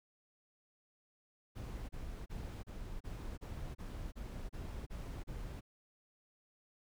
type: noise bursts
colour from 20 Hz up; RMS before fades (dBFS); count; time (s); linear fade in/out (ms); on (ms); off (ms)
brown; -44; 11; 1.55-5.61; 20; 340; 32
effects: none